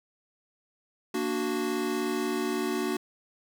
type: chord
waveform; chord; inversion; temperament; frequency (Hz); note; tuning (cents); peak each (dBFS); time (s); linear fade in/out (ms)
square; Bb augmented; none; equal; 233.1 / 293.7 / 370; Bb3 / D4 / F#4; 0 / 0 / 0; -34 / -33 / -31; 1.14-2.97; 5
effects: none